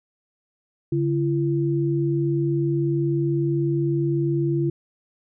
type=tone pair together; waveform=sine; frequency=142.32 / 338.5 Hz; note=C#3 / E4; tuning=+46 / +46 cents; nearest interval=octave + minor third; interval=1500 cents; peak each=-22 dBFS; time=0.92-4.7 s; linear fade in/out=5 ms; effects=none